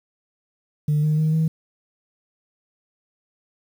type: tone with pitch steps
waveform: sine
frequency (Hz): 150 / 153.15 / 156.37 / 159.66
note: D3 / D#3 / D#3 / D#3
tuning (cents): +37 / -27 / +9 / +45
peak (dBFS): -15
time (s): 0.88-1.48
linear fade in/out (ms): 5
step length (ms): 150
effects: tanh soft clip ceiling -14 dBFS + 8-bit